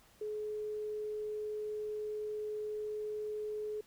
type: tone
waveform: sine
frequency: 424.8 Hz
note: G#4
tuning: 39 cents sharp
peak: -36 dBFS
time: 0.21-3.81 s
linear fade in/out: 5 ms
effects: pink hiss -64 dBFS RMS until 3.86 s